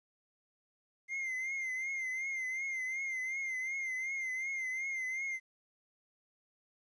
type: tone with vibrato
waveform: triangle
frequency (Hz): 2093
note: C7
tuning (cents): 0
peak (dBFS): -33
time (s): 1.08-5.4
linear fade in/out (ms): 50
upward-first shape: triangle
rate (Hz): 2.7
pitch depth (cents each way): 70
effects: resampled to 22050 Hz + 12-bit